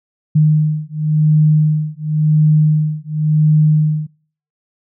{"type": "beating tone pair", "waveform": "sine", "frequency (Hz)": [153, 153.93], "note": ["D#3", "D#3"], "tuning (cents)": [-29, -18], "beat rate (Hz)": 0.93, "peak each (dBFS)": -13, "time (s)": [0.35, 4.07], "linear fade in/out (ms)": 10, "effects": ["noise-tail reverb RT60 0.5 s tail -26 dB re dry"]}